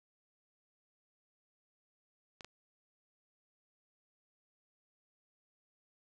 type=clicks; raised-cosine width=0.2 ms; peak=-30 dBFS; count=2; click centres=2.408 / 2.446 s; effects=none